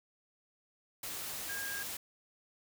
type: tone in noise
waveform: sine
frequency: 1622 Hz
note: G#6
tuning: 41 cents flat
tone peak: -39 dBFS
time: 1.49-1.83 s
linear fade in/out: 5 ms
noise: white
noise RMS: -41 dBFS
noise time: 1.03-1.97 s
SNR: -1 dB
effects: none